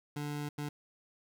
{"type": "tone bursts at uneven times", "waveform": "25% pulse", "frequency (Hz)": 146.83, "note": "D3", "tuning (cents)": 0, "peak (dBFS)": -32, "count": 2, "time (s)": [[0.16, 0.49], [0.58, 0.69]], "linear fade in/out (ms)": 5, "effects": []}